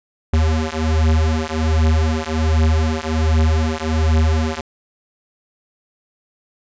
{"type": "beating tone pair", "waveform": "square", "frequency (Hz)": [78.3, 79.6], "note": ["D#2", "D#2"], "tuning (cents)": [11, 40], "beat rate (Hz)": 1.3, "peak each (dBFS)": [-18, -18], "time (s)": [0.33, 4.61], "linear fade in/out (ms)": 5, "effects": ["resampled to 16000 Hz"]}